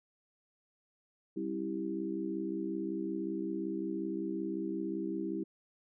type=harmonic tone with a mistuned harmonic; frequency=65.41 Hz; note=C2; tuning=in tune; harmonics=3 / 4 / 5 / 6; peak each=-40 / -42 / -36 / -41 dBFS; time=1.36-5.44 s; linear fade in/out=10 ms; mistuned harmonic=4; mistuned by=+51 cents; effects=none

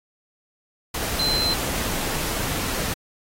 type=tone in noise; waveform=sine; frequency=4087 Hz; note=C8; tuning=41 cents flat; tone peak=-21 dBFS; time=1.19-1.54 s; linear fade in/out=5 ms; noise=pink; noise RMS=-27 dBFS; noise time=0.94-2.94 s; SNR=+3 dB; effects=AAC 48 kbps

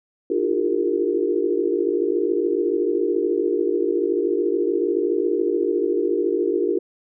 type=tone cluster; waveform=sine; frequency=302.2 / 339.9 / 353.8 / 400.9 / 461.3 Hz; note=D4 / F4 / F4 / G4 / A#4; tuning=+50 / -47 / +23 / +39 / -18 cents; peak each=-27 / -28 / -23 / -23 / -25 dBFS; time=0.3-6.79 s; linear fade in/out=5 ms; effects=none

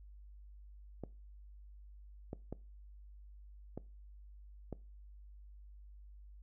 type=clicks; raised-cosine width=2 ms; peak=-28 dBFS; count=5; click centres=1.037 / 2.331 / 2.526 / 3.776 / 4.727 s; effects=noise-tail reverb RT60 0.3 s tail -21 dB re dry + added 50 Hz sine -52 dBFS peak until 6.42 s

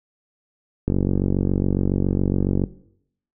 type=click train; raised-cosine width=3 ms; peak=-7 dBFS; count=84; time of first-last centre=0.88-2.638 s; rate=47.2 Hz; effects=noise-tail reverb RT60 0.7 s tail -18 dB re dry

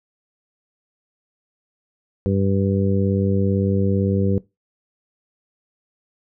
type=harmonic tone; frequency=97.8 Hz; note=G2; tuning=4 cents flat; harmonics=1 / 2 / 3 / 4 / 5; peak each=-20 / -21 / -28 / -26 / -26 dBFS; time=2.26-4.38 s; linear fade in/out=0 ms; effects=noise-tail reverb RT60 0.2 s tail -19 dB re dry

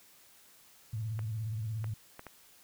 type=tone with vibrato; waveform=sine; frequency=110 Hz; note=A2; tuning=in tune; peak=-33 dBFS; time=0.93-1.94 s; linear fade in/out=5 ms; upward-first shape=sine; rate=17 Hz; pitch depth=100 cents each way
type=clicks; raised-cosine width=0.5 ms; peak=-29 dBFS; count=4; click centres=1.192 / 1.843 / 2.194 / 2.267 s
effects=white hiss -60 dBFS RMS until 2.63 s

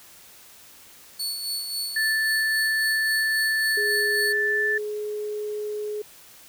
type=tone with tremolo; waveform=sawtooth; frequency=4435 Hz; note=C#8; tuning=in tune; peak=-23 dBFS; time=1.19-4.33 s; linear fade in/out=10 ms; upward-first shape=sine; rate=3.7 Hz; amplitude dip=45%
type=tone; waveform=sine; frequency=1760 Hz; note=A6; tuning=in tune; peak=-21 dBFS; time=1.96-4.78 s; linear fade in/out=5 ms
type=tone with pitch glide; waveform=sine; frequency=415.3 to 420.9 Hz; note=G#4 to G#4; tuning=0 to +23 cents; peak=-27 dBFS; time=3.77-6.02 s; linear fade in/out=5 ms; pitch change=+23 cents; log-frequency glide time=4.45-4.75 s
effects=white hiss -49 dBFS RMS until 6.48 s

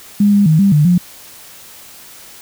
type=tone with pitch steps; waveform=sine; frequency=204.5 / 202.5 / 157.1 / 198.1 / 149.1 / 177.4 Hz; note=G#3 / G#3 / D#3 / G3 / D3 / F3; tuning=-26 / -43 / +17 / +18 / +27 / +27 cents; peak=-7 dBFS; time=0.2-0.98 s; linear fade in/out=5 ms; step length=130 ms; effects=white hiss -38 dBFS RMS until 2.41 s

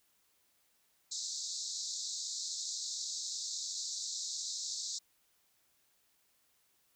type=band-pass noise; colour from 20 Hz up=white; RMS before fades=-40 dBFS; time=1.11-4.99 s; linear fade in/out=10 ms; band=3800 to 7600 Hz; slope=96 dB/octave; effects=white hiss -73 dBFS RMS until 6.95 s

